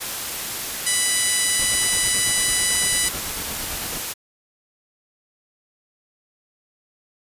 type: noise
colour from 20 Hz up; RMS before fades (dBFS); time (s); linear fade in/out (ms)
white; -28; 0-4.14; 20
type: harmonic tone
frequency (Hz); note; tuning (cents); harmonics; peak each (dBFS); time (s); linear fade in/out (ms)
989; B5; +2; 2 / 3 / 4 / 5 / 6 / 7 / 8 / 9 / 10; -27 / -30 / -29 / -30 / -30 / -30 / -30 / -24 / -25; 0.86-3.09; 10
type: noise with tremolo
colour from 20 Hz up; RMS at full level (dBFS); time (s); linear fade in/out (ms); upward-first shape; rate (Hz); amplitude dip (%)
pink; -33; 1.59-4.01; 2; square; 9; 55
effects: resampled to 32000 Hz